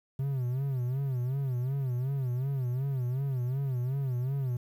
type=tone with vibrato; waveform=triangle; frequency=130.6 Hz; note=C3; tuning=3 cents flat; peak=-26 dBFS; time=0.19-4.57 s; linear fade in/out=5 ms; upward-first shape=sine; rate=2.7 Hz; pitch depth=120 cents each way; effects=10-bit